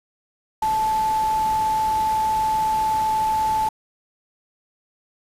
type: tone in noise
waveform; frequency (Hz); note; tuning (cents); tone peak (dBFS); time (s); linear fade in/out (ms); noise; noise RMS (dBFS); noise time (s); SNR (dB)
sine; 872; A5; -16; -18; 0.62-3.69; 5; pink; -35; 0.62-3.69; +14
effects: resampled to 32000 Hz